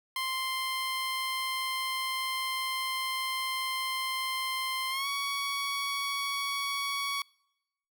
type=tone with pitch glide; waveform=15% pulse; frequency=1046.5 to 1121.6 Hz; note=C6 to C#6; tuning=0 to +20 cents; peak=-24 dBFS; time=0.16-7.22 s; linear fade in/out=2 ms; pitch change=+120 cents; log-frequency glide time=4.9-5.07 s; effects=noise-tail reverb RT60 0.9 s tail -26 dB re dry